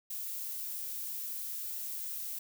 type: noise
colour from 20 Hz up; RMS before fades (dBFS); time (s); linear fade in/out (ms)
violet; -39; 0.1-2.39; 5
effects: none